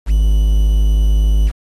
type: tone with quantisation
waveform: triangle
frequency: 51.91 Hz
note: G#1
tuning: in tune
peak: -7 dBFS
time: 0.06-1.52 s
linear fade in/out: 50 ms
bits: 6
effects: AAC 32 kbps